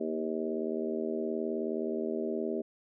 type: harmonic tone with a mistuned harmonic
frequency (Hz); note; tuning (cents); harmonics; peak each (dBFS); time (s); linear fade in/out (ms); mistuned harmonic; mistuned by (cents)
79.1; D#2; +29; 3 / 4 / 5 / 6 / 7 / 8; -36 / -38 / -34 / -42 / -42 / -40; 0-2.62; 10; 3; -21
effects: none